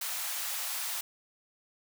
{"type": "high-pass noise", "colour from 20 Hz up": "white", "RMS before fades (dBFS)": -35, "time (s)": [0.01, 1.01], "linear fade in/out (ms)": 5, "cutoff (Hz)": 680, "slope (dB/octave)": 24, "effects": []}